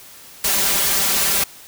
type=noise with comb filter; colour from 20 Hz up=white; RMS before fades=-18 dBFS; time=0.44-1.44 s; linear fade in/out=5 ms; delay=5.1 ms; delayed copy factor=+0.95; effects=white hiss -42 dBFS RMS until 1.67 s

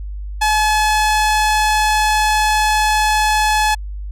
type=tone; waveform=sawtooth; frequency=855 Hz; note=A5; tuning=50 cents flat; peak=-9 dBFS; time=0.41-3.75 s; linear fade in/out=10 ms; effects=added 50 Hz sine -24 dBFS peak until 4.11 s + low-pass 11000 Hz 12 dB/octave

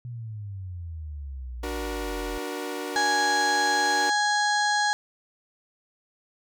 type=exponential sweep; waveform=sine; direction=down; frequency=123.47 to 41.2 Hz; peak=-33 dBFS; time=0.05-2.38 s; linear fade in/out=0 ms
type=chord; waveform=sawtooth; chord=D augmented; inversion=none; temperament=equal with one note detuned; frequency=293.7 / 370 / 473.2 Hz; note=D4 / F#4 / A#4; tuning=0 / 0 / +26 cents; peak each=-31 / -31 / -31 dBFS; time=1.63-4.1 s; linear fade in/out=5 ms
type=harmonic tone; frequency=830.6 Hz; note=G#5; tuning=in tune; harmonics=1 / 2 / 4 / 5 / 6 / 7 / 8 / 9 / 10; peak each=-24 / -25 / -36 / -31 / -41 / -41 / -35 / -46 / -45 dBFS; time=2.96-4.93 s; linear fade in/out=0 ms
effects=none

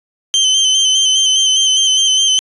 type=tone with vibrato; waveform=30% pulse; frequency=3096 Hz; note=G7; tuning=22 cents flat; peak=-7 dBFS; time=0.34-2.39 s; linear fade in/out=0 ms; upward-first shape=square; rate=4.9 Hz; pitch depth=28 cents each way; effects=resampled to 24000 Hz

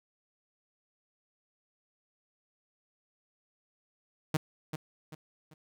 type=tone with echo; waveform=sawtooth; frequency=155.56 Hz; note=D#3; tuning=in tune; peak=-21 dBFS; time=4.34-4.37 s; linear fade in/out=5 ms; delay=390 ms; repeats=3; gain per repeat=-9 dB; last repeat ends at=5.54 s; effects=none

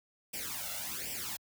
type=noise with flanger; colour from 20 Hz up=white; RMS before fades=-39 dBFS; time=0.33-1.37 s; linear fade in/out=10 ms; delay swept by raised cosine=0.37 to 1.47 ms; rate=1.3 Hz; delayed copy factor=+0.85; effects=high-pass 60 Hz 12 dB/octave

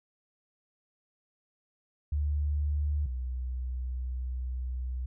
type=tone pair in turn; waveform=sine; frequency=73.42 / 62.93 Hz; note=D2 / B1; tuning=0 / +33 cents; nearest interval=minor third; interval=267 cents; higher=first; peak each=-26 / -31 dBFS; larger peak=first; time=2.12-3.06 / 3.06-5.06 s; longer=second; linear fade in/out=5 ms; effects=none

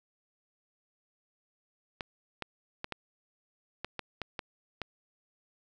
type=clicks; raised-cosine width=0.3 ms; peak=-19 dBFS; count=9; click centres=2.008 / 2.423 / 2.844 / 2.923 / 3.846 / 3.993 / 4.217 / 4.392 / 4.817 s; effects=none

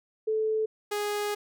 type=tone pair in turn; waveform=sine / sawtooth; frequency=436.4 / 414.3 Hz; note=A4 / G#4; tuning=-14 / -4 cents; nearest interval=minor second; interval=90 cents; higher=first; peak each=-24 dBFS; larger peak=neither; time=0.27-0.66 / 0.91-1.35 s; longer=second; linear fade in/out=10 ms; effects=none

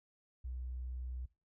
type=tone with tanh clipping; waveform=triangle; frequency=62.5 Hz; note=B1; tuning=21 cents sharp; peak=-39 dBFS; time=0.44-1.26 s; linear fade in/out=10 ms; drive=3 dB; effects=noise-tail reverb RT60 0.3 s tail -21 dB re dry

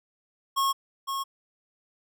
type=tone with echo; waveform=square; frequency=1090 Hz; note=C#6; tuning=29 cents flat; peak=-23 dBFS; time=0.56-0.73 s; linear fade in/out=20 ms; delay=510 ms; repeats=1; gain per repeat=-6 dB; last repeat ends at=1.24 s; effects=none

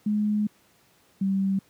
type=tone pair in turn; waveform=sine; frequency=210 / 193.91 Hz; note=G#3 / G3; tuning=+19 / -19 cents; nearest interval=minor second; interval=138 cents; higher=first; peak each=-21 dBFS; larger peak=neither; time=0.06-0.47 / 1.21-1.59 s; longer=first; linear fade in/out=5 ms; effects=pink hiss -61 dBFS RMS until 1.69 s + high-pass 100 Hz 12 dB/octave

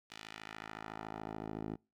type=tone with band-pass filter sweep; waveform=10% pulse; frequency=53.8 Hz; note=A1; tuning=38 cents flat; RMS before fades=-45 dBFS; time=0.1-1.76 s; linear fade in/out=10 ms; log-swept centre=3600 to 330 Hz; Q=1; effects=noise-tail reverb RT60 0.3 s tail -26 dB re dry

